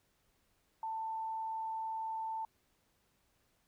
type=tone; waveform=sine; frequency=889 Hz; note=A5; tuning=18 cents sharp; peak=-36 dBFS; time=0.83-2.45 s; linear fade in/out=2 ms; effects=pink hiss -75 dBFS RMS until 3.67 s